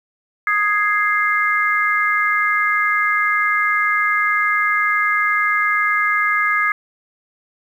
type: chord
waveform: sine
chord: Ab major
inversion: second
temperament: equal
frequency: 1244.5 / 1661.2 / 2093 Hz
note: Eb6 / Ab6 / C7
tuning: 0 / 0 / 0 cents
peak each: -19 dBFS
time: 0.47-6.72 s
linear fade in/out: 2 ms
effects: 8-bit